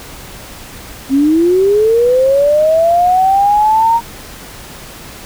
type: linear sweep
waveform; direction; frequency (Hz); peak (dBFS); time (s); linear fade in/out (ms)
sine; up; 261.6 to 937; -7; 1.09-4.01; 50
effects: pink hiss -32 dBFS RMS until 5.25 s